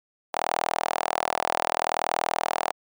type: tone with high-pass filter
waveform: sawtooth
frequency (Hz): 40.62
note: E1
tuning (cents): -25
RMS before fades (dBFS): -27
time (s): 0.33-2.72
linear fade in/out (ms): 20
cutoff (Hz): 750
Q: 3.6
effects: none